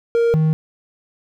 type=tone pair in turn; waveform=triangle; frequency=466.2 / 157.11 Hz; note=A#4 / D#3; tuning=0 / +17 cents; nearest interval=octave + perfect fifth; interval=1883 cents; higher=first; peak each=-11 dBFS; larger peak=neither; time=0.15-0.34 / 0.34-0.53 s; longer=neither; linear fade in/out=0 ms; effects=none